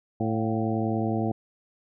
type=harmonic tone with a mistuned harmonic; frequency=110.6 Hz; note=A2; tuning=9 cents sharp; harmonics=1 / 2 / 3 / 4 / 5 / 6 / 7; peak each=-29 / -28 / -30 / -35 / -37 / -34 / -36 dBFS; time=0.2-1.32 s; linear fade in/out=5 ms; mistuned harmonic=6; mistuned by=+80 cents; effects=none